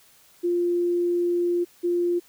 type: tone pair in turn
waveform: sine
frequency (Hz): 349.2 / 349.2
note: F4 / F4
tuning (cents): 0 / 0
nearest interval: unison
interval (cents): 0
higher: neither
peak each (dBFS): -20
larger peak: neither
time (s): 0.43-1.65 / 1.83-2.2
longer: first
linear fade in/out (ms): 20
effects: white hiss -56 dBFS RMS until 2.28 s